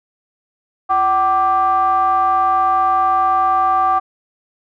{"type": "ring-modulated tone", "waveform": "triangle", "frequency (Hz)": 207.7, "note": "G#3", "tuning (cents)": 0, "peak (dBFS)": -7, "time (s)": [0.89, 4], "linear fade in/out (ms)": 20, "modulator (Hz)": 967, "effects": []}